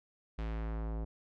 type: tone with low-pass filter sweep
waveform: square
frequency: 55.1 Hz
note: A1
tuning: 3 cents sharp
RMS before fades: -37 dBFS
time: 0.38-1.05 s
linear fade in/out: 10 ms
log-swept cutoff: 3400 to 710 Hz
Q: 0.92
effects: none